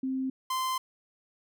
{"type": "tone pair in turn", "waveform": ["sine", "45% pulse"], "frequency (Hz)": [262.8, 1037.6], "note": ["C4", "C6"], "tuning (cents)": [8, -15], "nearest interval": "2 octaves", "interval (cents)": 2377, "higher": "second", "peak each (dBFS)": -28, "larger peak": "neither", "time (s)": [[0.03, 0.3], [0.5, 0.78]], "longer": "second", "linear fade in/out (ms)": 5, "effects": []}